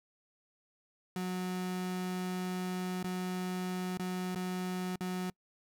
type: tone with dropouts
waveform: 35% pulse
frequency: 182.9 Hz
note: F#3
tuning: 20 cents flat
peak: -32 dBFS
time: 1.16-5.3 s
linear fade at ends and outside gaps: 2 ms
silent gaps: 3.029-3.042 / 3.973-3.995 / 4.349-4.358 / 4.958-5.007 s
effects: noise-tail reverb RT60 0.1 s tail -26 dB re dry